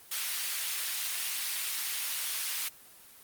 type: high-pass noise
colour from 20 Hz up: pink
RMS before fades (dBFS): -33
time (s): 0.11-2.69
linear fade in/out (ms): 10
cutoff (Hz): 2500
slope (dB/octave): 12
effects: white hiss -54 dBFS RMS until 3.23 s + Opus 32 kbps